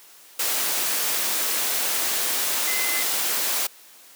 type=tone in noise; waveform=sine; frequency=2049 Hz; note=C7; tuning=37 cents flat; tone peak=-28 dBFS; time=2.67-3.03 s; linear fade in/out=5 ms; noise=white; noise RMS=-24 dBFS; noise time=0.39-3.67 s; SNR=-7 dB; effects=white hiss -49 dBFS RMS until 4.15 s + high-pass 300 Hz 12 dB/octave